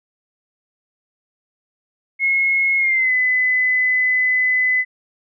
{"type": "tone with pitch glide", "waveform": "sine", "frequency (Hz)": [2169, 2012], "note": ["C#7", "B6"], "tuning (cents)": [-38, 32], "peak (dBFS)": -14, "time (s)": [2.19, 4.85], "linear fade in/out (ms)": 50, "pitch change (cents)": -130, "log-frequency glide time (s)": [2.78, 3.13], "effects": []}